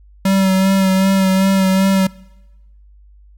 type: tone with vibrato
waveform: square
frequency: 191.5 Hz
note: G3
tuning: 40 cents flat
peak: -12 dBFS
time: 0.25-2.07 s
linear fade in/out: 5 ms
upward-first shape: sine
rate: 2.6 Hz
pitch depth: 24 cents each way
effects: noise-tail reverb RT60 1.0 s tail -23 dB re dry + added 50 Hz sine -42 dBFS peak until 3.37 s